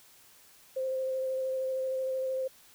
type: tone with vibrato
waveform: sine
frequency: 523.3 Hz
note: C5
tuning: in tune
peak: -29 dBFS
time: 0.76-2.48 s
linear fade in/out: 10 ms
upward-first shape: square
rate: 13 Hz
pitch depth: 10 cents each way
effects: white hiss -58 dBFS RMS until 2.74 s